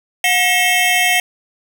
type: tone cluster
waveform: square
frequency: 724 / 1904 / 2172 / 2651 / 3153 Hz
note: F#5 / A#6 / C#7 / E7 / G7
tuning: -38 / +36 / -36 / +9 / +9 cents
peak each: -20 dBFS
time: 0.24-1.2 s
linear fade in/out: 2 ms
effects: none